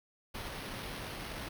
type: noise with sample-and-hold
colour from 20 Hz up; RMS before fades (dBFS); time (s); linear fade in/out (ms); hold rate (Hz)
pink; -42; 0.34-1.49; 10; 7350
effects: none